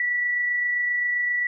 sine tone with amplitude modulation, 1950 Hz, B6, 23 cents flat, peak -20 dBFS, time 0-1.47 s, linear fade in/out 2 ms, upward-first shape sine, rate 27.6 Hz, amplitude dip 25%, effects none

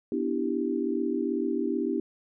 sine chord, E minor seventh, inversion second, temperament equal, 246.9 / 293.7 / 329.6 / 392 Hz, B3 / D4 / E4 / G4, 0 / 0 / 0 / 0 cents, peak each -31 dBFS, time 0.12-2 s, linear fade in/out 2 ms, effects none

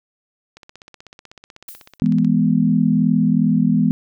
click train, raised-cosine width 0.2 ms, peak -23 dBFS, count 28, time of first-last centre 0.57-2.247 s, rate 16.1 Hz
violet noise with exponential decay, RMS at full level -33 dBFS, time 1.68-1.98 s, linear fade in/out 2 ms, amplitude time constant 64 ms
sine chord, E major, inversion none, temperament equal, 164.81 / 207.7 / 246.9 Hz, E3 / G#3 / B3, 0 / 0 / 0 cents, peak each -18 / -17 / -17 dBFS, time 2.02-3.91 s, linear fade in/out 0 ms
effects none

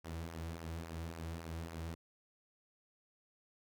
sawtooth tone with flanger, 82.41 Hz, E2, in tune, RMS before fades -44 dBFS, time 0.04-1.95 s, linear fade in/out 10 ms, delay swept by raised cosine 0.25 to 4.75 ms, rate 3.6 Hz, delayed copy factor -0.55, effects none

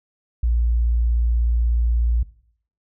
sine tone, 58.27 Hz, A#1, in tune, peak -16 dBFS, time 0.43-2.23 s, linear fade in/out 5 ms, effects noise-tail reverb RT60 0.6 s tail -18 dB re dry

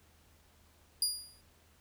25% pulse tone with exponential decay, 4849 Hz, D#8, 45 cents flat, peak -21 dBFS, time 1.02-1.41 s, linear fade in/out 2 ms, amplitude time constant 83 ms, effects added 79 Hz sine -66 dBFS peak until 1.8 s + pink hiss -66 dBFS RMS until 1.8 s

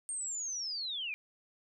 sine linear sweep, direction down, 8740 to 2349 Hz, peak -35 dBFS, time 0.09-1.14 s, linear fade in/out 0 ms, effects none

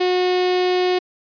sawtooth tone with notch filter, 363.7 Hz, F#4, 30 cents flat, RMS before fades -18 dBFS, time 0-0.99 s, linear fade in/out 10 ms, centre 1300 Hz, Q 1.3, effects resampled to 11025 Hz

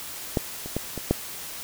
clicks, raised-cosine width 2 ms, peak -8 / -22 / -12 / -18 / -6 dBFS, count 5, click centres 0.372 / 0.66 / 0.766 / 0.977 / 1.11 s, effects white hiss -37 dBFS RMS until 1.63 s

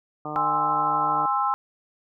harmonic tone, 151.3 Hz, D#3, 48 cents flat, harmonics 1 / 2 / 3 / 4 / 5 / 6 / 7 / 8, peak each -39 / -36 / -40 / -38 / -35 / -40 / -41 / -36 dBFS, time 0.25-1.26 s, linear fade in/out 2 ms
sine chord, Ab augmented, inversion none, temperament equal with one note detuned, 819.6 / 1046.5 / 1318.5 Hz, Ab5 / C6 / E6, -23 / 0 / 0 cents, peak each -25 dBFS, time 0.36-1.54 s, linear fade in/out 0 ms
effects none

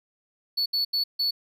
triangle tone bursts at uneven times, 4435 Hz, C#8, in tune, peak -21 dBFS, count 4, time 0.57-0.66 / 0.73-0.85 / 0.93-1.04 / 1.19-1.31 s, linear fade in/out 10 ms, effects none

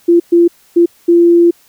sine tone bursts at uneven times, 342.8 Hz, F4, 32 cents flat, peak -4 dBFS, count 4, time 0.08-0.2 / 0.32-0.48 / 0.76-0.86 / 1.08-1.51 s, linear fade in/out 10 ms, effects white hiss -49 dBFS RMS until 1.68 s

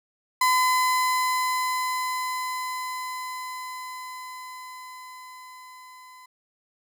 35% pulse tone with level ramp, 1015 Hz, B5, 47 cents sharp, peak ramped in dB -16 to -44 dBFS, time 0.41-6.26 s, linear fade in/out 5 ms, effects none

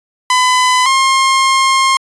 sawtooth tone pair in turn, 1007 / 1066.9 Hz, B5 / C6, +33 / +33 cents, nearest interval minor second, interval 100 cents, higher second, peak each -5 dBFS, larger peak neither, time 0.3-0.86 / 0.86-1.97 s, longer second, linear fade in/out 2 ms, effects resampled to 22050 Hz

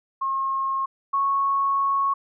sine tone pair in turn, 1078 / 1103.2 Hz, C#6 / C#6, -49 / -9 cents, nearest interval unison, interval 40 cents, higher second, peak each -22 / -19 dBFS, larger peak second, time 0.21-0.86 / 1.13-2.14 s, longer second, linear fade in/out 10 ms, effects none

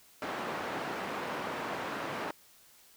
white band-pass noise, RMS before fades -37 dBFS, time 0.22-2.31 s, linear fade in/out 2 ms, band 180 to 1300 Hz, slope 12 dB/octave, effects white hiss -60 dBFS RMS until 2.96 s

